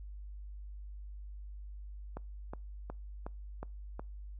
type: click train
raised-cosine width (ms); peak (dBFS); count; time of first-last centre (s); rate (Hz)
1; -27; 6; 2.17-3.995; 2.74
effects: noise-tail reverb RT60 0.3 s tail -26 dB re dry + added 50 Hz sine -43 dBFS peak until 4.39 s